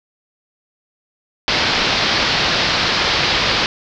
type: low-pass noise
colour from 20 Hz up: white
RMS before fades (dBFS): -17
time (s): 1.48-3.66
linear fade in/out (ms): 0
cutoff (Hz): 5000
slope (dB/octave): 48
effects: none